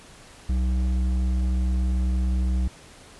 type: tone with hard clipping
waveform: sine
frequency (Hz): 63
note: B1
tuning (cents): +35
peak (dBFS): -22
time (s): 0.49-2.68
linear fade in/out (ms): 5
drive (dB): 8
effects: pink hiss -48 dBFS RMS until 3.19 s + resampled to 24000 Hz